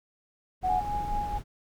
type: noise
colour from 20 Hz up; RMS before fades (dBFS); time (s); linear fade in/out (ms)
brown; -35; 0.61-1.44; 50
type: tone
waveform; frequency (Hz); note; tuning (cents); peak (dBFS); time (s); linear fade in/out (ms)
sine; 740; F#5; 0; -24; 0.63-0.81; 20
type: tone with tremolo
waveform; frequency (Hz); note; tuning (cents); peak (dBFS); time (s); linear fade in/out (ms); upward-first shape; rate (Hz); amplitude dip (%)
sine; 828; G#5; -5; -27; 0.68-1.39; 20; triangle; 4.5; 50
effects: none